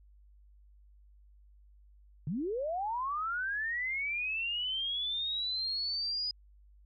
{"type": "linear sweep", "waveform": "sine", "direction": "up", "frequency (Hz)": [130.81, 4978], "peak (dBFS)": -31, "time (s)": [2.27, 6.31], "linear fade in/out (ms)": 2, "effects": ["added 50 Hz sine -56 dBFS peak until 6.85 s", "MP3 96 kbps"]}